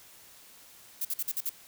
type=noise bursts; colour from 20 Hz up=violet; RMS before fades=-31 dBFS; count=6; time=1.01-1.495 s; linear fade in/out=5 ms; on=40 ms; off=49 ms; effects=white hiss -54 dBFS RMS until 1.67 s